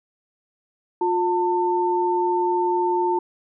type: tone pair together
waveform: sine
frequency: 355.6 / 896 Hz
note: F4 / A5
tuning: +31 / +31 cents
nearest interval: octave + major third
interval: 1600 cents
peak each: -21 dBFS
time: 1.01-3.19 s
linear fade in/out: 5 ms
effects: none